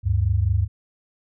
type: tone pair together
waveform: sine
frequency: 75.16 / 100 Hz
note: D2 / G2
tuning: +41 / +35 cents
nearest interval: perfect fourth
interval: 494 cents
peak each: -21 / -19 dBFS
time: 0.03-0.68 s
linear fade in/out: 50 ms
effects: none